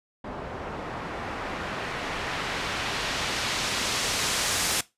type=noise with low-pass filter sweep; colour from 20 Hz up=white; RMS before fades=-30 dBFS; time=0.24-4.81 s; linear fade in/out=5 ms; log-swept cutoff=770 to 9200 Hz; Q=0.71; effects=noise-tail reverb RT60 0.2 s tail -18 dB re dry + resampled to 32000 Hz